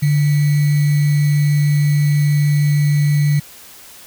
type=tone with sample-and-hold; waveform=sine; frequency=146.83 Hz; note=D3; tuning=in tune; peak=-11 dBFS; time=0.02-3.4 s; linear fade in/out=10 ms; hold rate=2100 Hz; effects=white hiss -40 dBFS RMS until 4.06 s